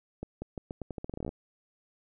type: accelerating click train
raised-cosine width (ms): 2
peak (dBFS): -23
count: 17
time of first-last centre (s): 0.23-1.291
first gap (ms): 190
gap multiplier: 0.83
effects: none